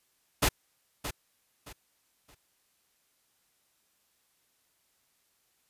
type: noise with echo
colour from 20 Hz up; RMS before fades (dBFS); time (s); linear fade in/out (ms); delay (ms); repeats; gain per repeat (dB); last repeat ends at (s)
pink; -24; 0.42-0.49; 10; 620; 3; -11; 2.35
effects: white hiss -72 dBFS RMS until 5.69 s + resampled to 32000 Hz